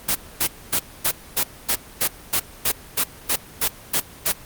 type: noise bursts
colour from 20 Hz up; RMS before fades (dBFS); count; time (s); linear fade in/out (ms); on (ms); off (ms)
white; -19; 14; 0.08-4.324; 10; 71; 250
effects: pink hiss -42 dBFS RMS until 4.45 s + Opus 24 kbps